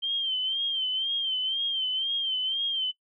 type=tone with vibrato; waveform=sine; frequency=3136 Hz; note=G7; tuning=in tune; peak=-25 dBFS; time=0.02-2.92 s; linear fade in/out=20 ms; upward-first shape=sine; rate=2 Hz; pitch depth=68 cents each way; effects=noise-tail reverb RT60 0.1 s tail -20 dB re dry